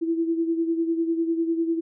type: beating tone pair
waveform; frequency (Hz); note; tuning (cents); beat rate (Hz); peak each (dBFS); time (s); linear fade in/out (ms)
sine; 329.6 / 339.6; E4 / F4; 0 / -48; 10; -22 / -29; 0.01-1.81; 20
effects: none